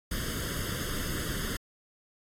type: noise with comb filter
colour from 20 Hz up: pink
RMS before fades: -34 dBFS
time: 0.11-1.57 s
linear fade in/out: 5 ms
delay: 0.61 ms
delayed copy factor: +0.85
effects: AAC 48 kbps